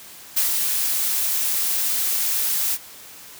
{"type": "noise with ADSR envelope", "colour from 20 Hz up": "blue", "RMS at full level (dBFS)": -18, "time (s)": [0.36, 2.78], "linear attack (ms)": 14, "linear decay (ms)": 110, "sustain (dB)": -4, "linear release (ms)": 43, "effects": ["white hiss -42 dBFS RMS until 3.39 s", "high-pass 60 Hz 12 dB/octave"]}